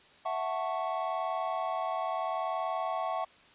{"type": "chord", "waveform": "triangle", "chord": "F# minor seventh", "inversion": "third", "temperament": "equal", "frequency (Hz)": [659.3, 740, 880, 1108.7], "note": ["E5", "F#5", "A5", "C#6"], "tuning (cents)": [0, 0, 0, 0], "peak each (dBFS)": [-33, -33, -37, -34], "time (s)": [0.25, 3.25], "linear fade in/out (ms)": 10, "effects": ["white hiss -58 dBFS RMS until 3.54 s", "resampled to 8000 Hz"]}